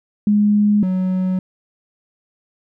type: tone pair in turn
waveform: sine / triangle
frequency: 207.7 / 185.57 Hz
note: G#3 / F#3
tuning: 0 / +5 cents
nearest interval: major second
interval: 195 cents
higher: first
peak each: -11 / -14 dBFS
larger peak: first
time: 0.27-0.83 / 0.83-1.39 s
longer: neither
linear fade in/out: 2 ms
effects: none